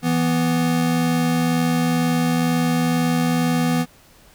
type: tone pair together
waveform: square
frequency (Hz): 164.81 / 246.9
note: E3 / B3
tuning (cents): 0 / 0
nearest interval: perfect fifth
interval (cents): 700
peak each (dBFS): -21 / -20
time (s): 0.02-3.86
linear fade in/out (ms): 50
effects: pink hiss -51 dBFS RMS until 4.34 s